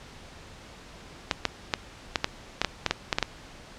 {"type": "clicks", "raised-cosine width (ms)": 0.2, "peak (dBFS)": -5, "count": 12, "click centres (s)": [1.312, 1.453, 1.738, 2.158, 2.244, 2.616, 2.647, 2.863, 2.91, 3.128, 3.185, 3.227], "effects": ["pink hiss -47 dBFS RMS until 3.78 s", "low-pass 6000 Hz 12 dB/octave"]}